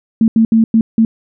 sine tone bursts at uneven times, 224.6 Hz, A3, 36 cents sharp, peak -6 dBFS, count 5, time 0.21-0.28 / 0.36-0.45 / 0.52-0.64 / 0.74-0.81 / 0.98-1.05 s, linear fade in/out 2 ms, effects none

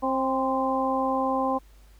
harmonic tone with a mistuned harmonic, 265 Hz, C4, 22 cents sharp, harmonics 1 / 2 / 3 / 4, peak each -28 / -28 / -28 / -28 dBFS, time 0.02-1.59 s, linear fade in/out 20 ms, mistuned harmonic 4, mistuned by -36 cents, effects added 50 Hz sine -50 dBFS peak until 1.99 s + pink hiss -61 dBFS RMS until 1.99 s

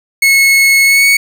40% pulse tone with pitch glide, 2187 to 2223 Hz, C#7 to C#7, -24 to +4 cents, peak -5 dBFS, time 0.22-1.17 s, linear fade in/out 5 ms, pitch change +28 cents, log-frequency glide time 0.84-1.05 s, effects 7-bit

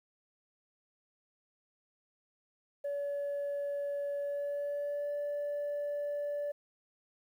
sine tone with pitch glide, 570 to 580.6 Hz, C#5 to D5, +48 to -20 cents, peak -31 dBFS, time 2.84-6.52 s, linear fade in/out 10 ms, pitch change +32 cents, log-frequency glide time 4.2-5.15 s, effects tanh soft clip ceiling -31 dBFS + 11-bit

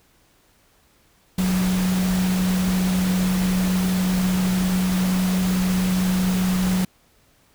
sine tone in noise, 184.5 Hz, F#3, 5 cents flat, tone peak -18 dBFS, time 1.38-6.85 s, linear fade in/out 5 ms, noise pink, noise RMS -29 dBFS, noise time 1.38-6.85 s, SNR +8 dB, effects pink hiss -59 dBFS RMS until 7.54 s

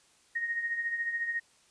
sine tone with tremolo, 1864.7 Hz, A#6, in tune, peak -27 dBFS, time 0.35-1.4 s, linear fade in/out 10 ms, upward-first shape triangle, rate 14 Hz, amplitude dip 65%, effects white hiss -64 dBFS RMS until 1.7 s + resampled to 22050 Hz

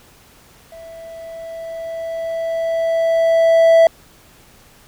triangle tone with level ramp, 659.3 Hz, E5, in tune, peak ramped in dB -33 to -4 dBFS, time 0.72-3.87 s, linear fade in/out 2 ms, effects pink hiss -48 dBFS RMS until 4.87 s

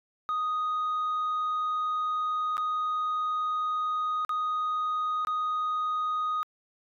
sine tone with dropouts, 1244.5 Hz, D#6, in tune, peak -24 dBFS, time 0.29-6.43 s, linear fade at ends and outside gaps 0 ms, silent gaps 2.569-2.579 / 4.249-4.293 / 5.249-5.271 s, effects tanh soft clip ceiling -25 dBFS

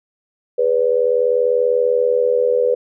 sine tone with amplitude modulation, 493.9 Hz, B4, in tune, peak -9 dBFS, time 0.58-2.75 s, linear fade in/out 10 ms, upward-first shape sine, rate 80.3 Hz, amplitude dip 85%, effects none

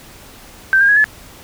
sine tone with pitch steps, 1558 / 1610.2 / 1664 / 1719.7 Hz, G6 / G6 / G#6 / A6, -11 / +46 / +3 / -40 cents, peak -8 dBFS, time 0.73-1.042 s, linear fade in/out 0 ms, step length 78 ms, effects pink hiss -40 dBFS RMS until 1.43 s

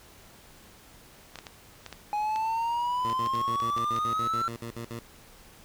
clicks, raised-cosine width 0.2 ms, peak -22 dBFS, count 12, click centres 1.357 / 1.388 / 1.468 / 1.863 / 1.927 / 2.36 / 3.099 / 3.261 / 3.353 / 3.602 / 3.78 / 3.964 s
triangle exponential sweep, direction up, 830.6 to 1356 Hz, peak -24 dBFS, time 2.13-4.48 s, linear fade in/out 0 ms
15% pulse tone bursts, 116.54 Hz, A#2, in tune, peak -29 dBFS, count 14, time 3.05-4.989 s, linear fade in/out 0 ms, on 80 ms, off 63 ms
effects pink hiss -53 dBFS RMS until 5.64 s

